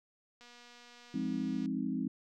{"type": "click train", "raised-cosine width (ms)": 0.2, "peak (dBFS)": -39, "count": 302, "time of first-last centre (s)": [0.41, 1.659], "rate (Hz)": 241}
{"type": "chord", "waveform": "sine", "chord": "F minor seventh", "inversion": "none", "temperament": "equal", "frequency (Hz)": [174.61, 207.7, 261.6, 311.1], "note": ["F3", "Ab3", "C4", "Eb4"], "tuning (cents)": [0, 0, 0, 0], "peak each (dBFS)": [-40, -37, -35, -40], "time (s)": [1.14, 2.08], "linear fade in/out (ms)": 5}
{"effects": []}